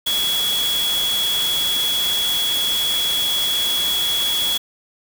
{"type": "tone in noise", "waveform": "sine", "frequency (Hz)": 3358, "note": "G#7", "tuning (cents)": 18, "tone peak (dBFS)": -18, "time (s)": [0.06, 4.58], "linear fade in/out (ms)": 10, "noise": "white", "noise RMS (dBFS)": -26, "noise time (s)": [0.06, 4.58], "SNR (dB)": 5, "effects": []}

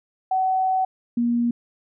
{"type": "tone pair in turn", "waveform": "sine", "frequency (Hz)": [754, 237.5], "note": ["F#5", "A#3"], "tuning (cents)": [32, 33], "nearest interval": "octave + minor sixth", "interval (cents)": 1999, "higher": "first", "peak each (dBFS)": -18, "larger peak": "neither", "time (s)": [[0.31, 0.85], [1.17, 1.51]], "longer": "first", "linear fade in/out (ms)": 5, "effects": []}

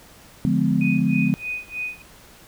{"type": "chord", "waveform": "sine", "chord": "D diminished seventh", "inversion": "none", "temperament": "just", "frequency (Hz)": [146.83, 176.2, 211.4, 253.7], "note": ["D3", "F3", "Ab3", "Cb4"], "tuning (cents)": [0, 16, 31, 47], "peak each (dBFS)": [-24, -22, -22, -22], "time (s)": [0.45, 1.34], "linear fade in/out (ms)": 0}
{"type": "tone with tremolo", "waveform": "sine", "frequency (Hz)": 2489, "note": "D#7", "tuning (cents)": 0, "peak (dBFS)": -24, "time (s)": [0.81, 2.02], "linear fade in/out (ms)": 2, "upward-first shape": "sine", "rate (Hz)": 3.2, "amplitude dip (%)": 95}
{"effects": ["pink hiss -48 dBFS RMS until 2.47 s"]}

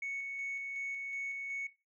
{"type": "tone with tremolo", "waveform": "sine", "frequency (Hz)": 2217, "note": "C#7", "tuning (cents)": 0, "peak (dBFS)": -34, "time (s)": [0.02, 1.67], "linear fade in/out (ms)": 5, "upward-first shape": "square", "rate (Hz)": 2.7, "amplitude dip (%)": 30, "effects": ["noise-tail reverb RT60 0.3 s tail -19 dB re dry", "tanh soft clip ceiling -33 dBFS"]}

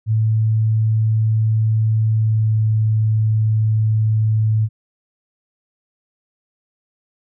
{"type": "tone with pitch glide", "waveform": "sine", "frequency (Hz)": [110, 109.18], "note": ["A2", "A2"], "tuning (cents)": [0, -13], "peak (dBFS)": -13, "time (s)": [0.06, 4.69], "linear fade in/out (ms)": 50, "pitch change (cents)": -13, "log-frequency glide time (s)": [2.14, 2.58], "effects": []}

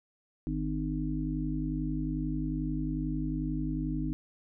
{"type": "harmonic tone", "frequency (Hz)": 51.2, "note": "G#1", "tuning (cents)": -24, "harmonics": [1, 3, 5, 6], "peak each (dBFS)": [-35, -35, -35, -35], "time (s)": [0.47, 4.13], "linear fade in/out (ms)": 0, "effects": []}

